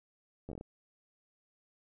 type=slowing click train; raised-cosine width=2 ms; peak=-30 dBFS; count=7; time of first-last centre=0.49-0.611 s; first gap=11 ms; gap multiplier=1.24; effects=none